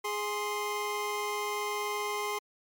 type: tone pair together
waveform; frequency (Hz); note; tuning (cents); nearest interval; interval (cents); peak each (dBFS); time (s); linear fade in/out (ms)
25% pulse; 415.3 / 1048.7; G#4 / C6; 0 / +4; octave + major third; 1604; -30 / -30; 0.04-2.39; 10
effects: MP3 96 kbps